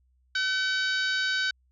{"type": "harmonic tone", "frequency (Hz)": 760, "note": "F#5", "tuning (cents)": 46, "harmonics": [2, 3, 4, 5, 6, 7, 8, 9], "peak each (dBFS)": [-26, -39, -36, -33, -34, -42, -48, -48], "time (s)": [0.35, 1.51], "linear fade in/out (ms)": 5, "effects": ["added 63 Hz sine -63 dBFS peak until 1.71 s"]}